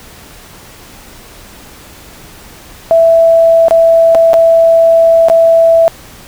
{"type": "tone with dropouts", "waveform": "sine", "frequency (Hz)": 661, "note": "E5", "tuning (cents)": 5, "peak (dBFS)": -3, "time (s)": [2.91, 5.88], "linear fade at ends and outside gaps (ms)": 0, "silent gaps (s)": [[3.683, 3.709], [4.148, 4.152], [4.333, 4.34], [5.285, 5.299]], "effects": ["pink hiss -35 dBFS RMS until 6.27 s"]}